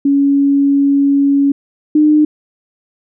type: tone pair in turn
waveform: sine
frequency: 280 / 302.8 Hz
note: C#4 / D#4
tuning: +18 / -47 cents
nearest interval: minor second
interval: 135 cents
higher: second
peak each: -8 / -6 dBFS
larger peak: second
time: 0.05-1.52 / 1.95-2.25 s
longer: first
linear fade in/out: 5 ms
effects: none